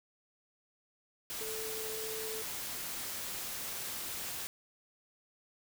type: tone in noise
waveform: sine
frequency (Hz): 440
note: A4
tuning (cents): 0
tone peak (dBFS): -41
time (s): 1.41-2.42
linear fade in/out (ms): 0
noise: white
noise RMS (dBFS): -40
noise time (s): 1.3-4.47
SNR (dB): -4
effects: none